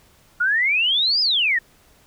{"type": "exponential two-way sweep", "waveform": "sine", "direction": "up then down", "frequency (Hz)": [1396.9, 5130, 1775], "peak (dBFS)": -16, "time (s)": [0.4, 1.59], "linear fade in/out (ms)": 10, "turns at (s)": 1.21, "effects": ["pink hiss -55 dBFS RMS until 2.06 s"]}